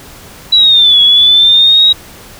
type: exponential two-way sweep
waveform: sine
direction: down then up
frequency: 3951 to 3350 to 3828 Hz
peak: -3 dBFS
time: 0.52-1.93 s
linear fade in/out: 10 ms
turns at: 1.01 s
effects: pink hiss -34 dBFS RMS until 2.39 s